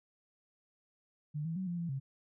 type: tone with pitch steps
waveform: sine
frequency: 149.8 / 163.7 / 187.7 / 173.8 / 169.8 / 135.3 Hz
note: D3 / E3 / F#3 / F3 / F3 / C#3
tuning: +35 / -12 / +25 / -8 / -48 / -42 cents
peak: -34 dBFS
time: 1.34-2 s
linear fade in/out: 20 ms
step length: 110 ms
effects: none